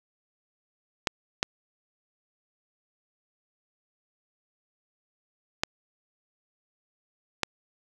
clicks, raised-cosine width 0.2 ms, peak -6 dBFS, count 4, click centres 1.072 / 1.429 / 5.635 / 7.433 s, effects 7-bit

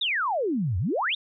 sine exponential two-way sweep, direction down then up, 3849 to 82.41 to 3849 Hz, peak -23 dBFS, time 0.01-1.15 s, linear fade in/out 5 ms, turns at 0.78 s, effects none

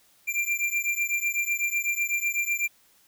square beating tone pair, 2370 / 2378 Hz, D7 / D7, +15 / +21 cents, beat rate 8 Hz, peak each -28 / -29 dBFS, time 0.27-2.68 s, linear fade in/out 20 ms, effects white hiss -61 dBFS RMS until 3.07 s

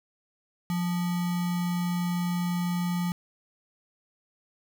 sine tone with sample-and-hold, 176.1 Hz, F3, 15 cents sharp, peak -25 dBFS, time 0.7-3.12 s, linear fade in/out 0 ms, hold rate 1050 Hz, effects none

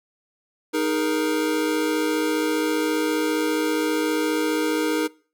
square chord, D# suspended fourth, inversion none, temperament equal with one note detuned, 311.1 / 415.3 / 470.2 Hz, D#4 / G#4 / A#4, 0 / 0 / +15 cents, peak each -24 / -29 / -26 dBFS, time 0.73-5.08 s, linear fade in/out 20 ms, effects noise-tail reverb RT60 0.4 s tail -23 dB re dry

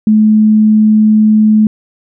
sine tone, 215.1 Hz, A3, 39 cents flat, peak -4 dBFS, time 0.07-1.67 s, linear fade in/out 2 ms, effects none

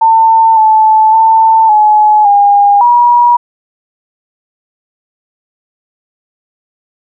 sine tone with pitch steps, 897 / 872 / 891 / 849 / 811 / 961 Hz, A5 / A5 / A5 / G#5 / G#5 / B5, +33 / -16 / +22 / +38 / -41 / -48 cents, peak -3 dBFS, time 0.01-3.37 s, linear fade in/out 10 ms, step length 560 ms, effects none

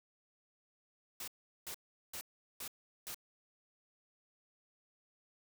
white noise bursts, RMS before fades -44 dBFS, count 5, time 1.2-3.145 s, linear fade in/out 2 ms, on 77 ms, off 390 ms, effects none

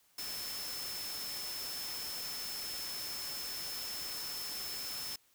sine tone in noise, 5274 Hz, E8, in tune, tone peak -41 dBFS, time 0.18-5.16 s, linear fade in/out 5 ms, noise white, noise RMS -43 dBFS, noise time 0.18-5.16 s, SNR -1 dB, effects white hiss -69 dBFS RMS until 5.34 s

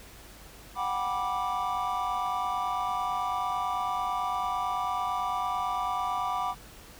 triangle chord, G major seventh, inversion third, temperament just, 735 / 784 / 980 / 1176 Hz, F#5 / G5 / B5 / D6, -12 / 0 / -14 / +2 cents, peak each -31 / -35 / -31 / -30 dBFS, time 0.75-6.55 s, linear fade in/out 50 ms, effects added 50 Hz sine -53 dBFS peak until 6.99 s + pink hiss -50 dBFS RMS until 6.99 s

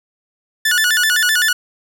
sawtooth tone with vibrato, 1602 Hz, G6, 37 cents sharp, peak -9 dBFS, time 0.65-1.53 s, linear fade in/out 5 ms, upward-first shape square, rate 7.8 Hz, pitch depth 160 cents each way, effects none

